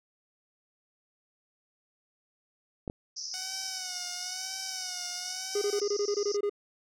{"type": "clicks", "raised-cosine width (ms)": 2, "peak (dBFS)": -23, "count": 2, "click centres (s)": [2.878, 2.899]}
{"type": "band-pass noise", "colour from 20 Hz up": "pink", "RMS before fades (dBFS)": -39, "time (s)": [3.16, 6.37], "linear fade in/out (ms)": 10, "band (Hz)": [5000, 6000], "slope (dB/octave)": 96}
{"type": "tone with vibrato", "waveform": "5% pulse", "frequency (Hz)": 740, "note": "F#5", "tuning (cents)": 0, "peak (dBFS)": -27, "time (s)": [3.34, 5.8], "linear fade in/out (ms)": 0, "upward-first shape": "sine", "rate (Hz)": 1, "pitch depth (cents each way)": 59}
{"type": "tone bursts", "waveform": "triangle", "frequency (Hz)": 409.2, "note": "G#4", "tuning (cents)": -26, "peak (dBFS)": -24, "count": 11, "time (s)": [5.55, 6.496], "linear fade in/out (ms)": 5, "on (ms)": 66, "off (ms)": 22}
{"effects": []}